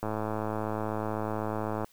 click train, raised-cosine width 1 ms, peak -18 dBFS, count 197, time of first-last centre 0.03-1.845 s, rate 108 Hz, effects white hiss -62 dBFS RMS until 1.92 s

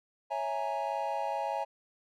triangle chord, A# half-diminished seventh, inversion first, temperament equal, 554.4 / 659.3 / 830.6 / 932.3 Hz, C#5 / E5 / G#5 / A#5, 0 / 0 / 0 / 0 cents, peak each -36 / -35 / -32 / -36 dBFS, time 0.3-1.65 s, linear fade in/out 20 ms, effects none

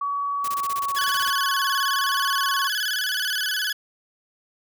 sine tone with pitch glide, 1133 to 1100.7 Hz, C#6 to C#6, +37 to -13 cents, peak -23 dBFS, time 0.01-2.68 s, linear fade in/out 5 ms, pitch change -50 cents, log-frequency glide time 0.46-1.52 s
white noise bursts, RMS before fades -34 dBFS, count 14, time 0.44-1.3 s, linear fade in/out 5 ms, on 41 ms, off 22 ms
20% pulse tone with vibrato, 1593 Hz, G6, 27 cents sharp, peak -18 dBFS, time 0.96-3.73 s, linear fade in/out 10 ms, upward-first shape square, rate 19 Hz, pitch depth 96 cents each way
effects none

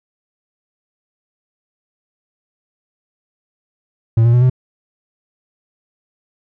triangle tone with pitch steps, 113.6 / 118.01 / 122.6 / 127.36 Hz, A#2 / A#2 / B2 / C3, -44 / +22 / -12 / -46 cents, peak -6 dBFS, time 4.17-4.498 s, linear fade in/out 5 ms, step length 82 ms, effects none

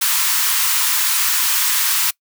white high-pass noise, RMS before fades -17 dBFS, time 0.01-2.11 s, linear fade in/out 10 ms, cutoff 890 Hz, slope 96 dB/octave, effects noise-tail reverb RT60 0.1 s tail -24 dB re dry

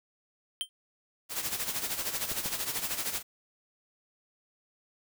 square tone with exponential decay, 3136 Hz, G7, in tune, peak -26 dBFS, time 0.61-0.69 s, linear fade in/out 0 ms, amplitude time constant 16 ms
white noise with tremolo, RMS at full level -31 dBFS, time 1.29-3.23 s, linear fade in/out 50 ms, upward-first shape sine, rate 13 Hz, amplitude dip 65%
clicks, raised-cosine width 3 ms, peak -28 dBFS, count 2, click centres 2.316 / 2.459 s
effects none

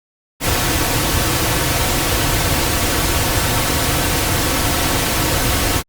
pink noise with comb filter, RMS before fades -17 dBFS, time 0.4-5.83 s, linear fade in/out 50 ms, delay 4.9 ms, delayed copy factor -0.5, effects Opus 48 kbps

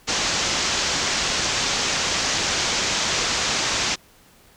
white low-pass noise, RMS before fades -23 dBFS, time 0.07-3.96 s, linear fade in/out 20 ms, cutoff 6900 Hz, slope 48 dB/octave, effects pink hiss -53 dBFS RMS until 4.56 s

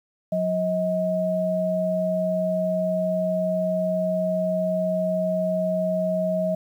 sine tone pair together, 181.23 / 634 Hz, F#3 / D#5, -36 / +32 cents, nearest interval octave + minor seventh, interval 2168 cents, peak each -26 / -22 dBFS, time 0.32-6.55 s, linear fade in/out 5 ms, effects 9-bit

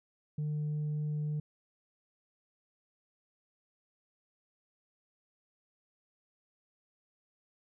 sine tone, 150.3 Hz, D3, 40 cents sharp, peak -29 dBFS, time 0.38-1.4 s, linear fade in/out 5 ms, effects tanh soft clip ceiling -30 dBFS

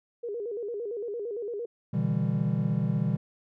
sine tone with vibrato, 440 Hz, A4, in tune, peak -31 dBFS, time 0.23-1.66 s, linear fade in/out 10 ms, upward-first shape square, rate 8.8 Hz, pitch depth 130 cents each way
triangle chord, E minor seventh, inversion second, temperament just, 123.61 / 148.33 / 164.81 / 197.78 Hz, B2 / D3 / E3 / G3, +2 / +18 / 0 / +16 cents, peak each -28 dBFS, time 1.93-3.17 s, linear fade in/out 10 ms
effects none

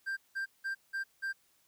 triangle tone bursts, 1581 Hz, G6, 14 cents sharp, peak -31 dBFS, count 5, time 0.06-1.33 s, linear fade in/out 20 ms, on 110 ms, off 180 ms, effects white hiss -70 dBFS RMS until 1.67 s

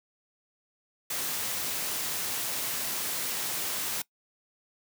white noise, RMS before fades -32 dBFS, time 1.1-4.02 s, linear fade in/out 5 ms, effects noise-tail reverb RT60 0.1 s tail -22 dB re dry + high-pass 100 Hz 12 dB/octave

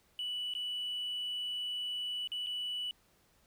triangle tone with dropouts, 2960 Hz, F#7, in tune, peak -32 dBFS, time 0.19-2.91 s, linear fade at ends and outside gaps 1 ms, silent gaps 0.538-0.55 / 2.274-2.318 / 2.463-2.469 s, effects tanh soft clip ceiling -31 dBFS + pink hiss -69 dBFS RMS until 3.46 s

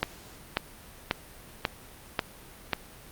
click train, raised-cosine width 0.3 ms, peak -8 dBFS, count 6, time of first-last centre 0.03-2.733 s, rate 1.85 Hz, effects pink hiss -49 dBFS RMS until 3.11 s + Opus 48 kbps

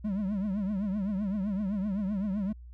triangle tone with vibrato, 200 Hz, G3, 35 cents sharp, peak -26 dBFS, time 0.04-2.53 s, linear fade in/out 10 ms, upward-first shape triangle, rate 7.8 Hz, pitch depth 160 cents each way, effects added 60 Hz sine -44 dBFS peak until 2.73 s

